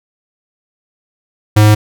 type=tone; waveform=square; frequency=106.1 Hz; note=G#2; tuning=38 cents sharp; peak=-5 dBFS; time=1.56-1.75 s; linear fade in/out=10 ms; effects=none